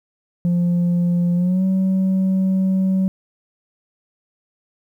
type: tone with pitch glide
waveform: sine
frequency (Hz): 174.61 to 189.32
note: F3 to F#3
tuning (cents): 0 to +40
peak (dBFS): -12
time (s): 0.45-3.08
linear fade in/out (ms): 0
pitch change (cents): +140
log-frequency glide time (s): 1.35-1.64
effects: tanh soft clip ceiling -14 dBFS + 9-bit